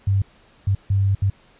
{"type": "tone bursts at uneven times", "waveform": "sine", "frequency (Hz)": 98.2, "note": "G2", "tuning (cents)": 4, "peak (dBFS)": -15, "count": 4, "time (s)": [[0.07, 0.22], [0.67, 0.75], [0.9, 1.15], [1.22, 1.3]], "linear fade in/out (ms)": 5, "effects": ["pink hiss -54 dBFS RMS until 1.59 s", "resampled to 8000 Hz"]}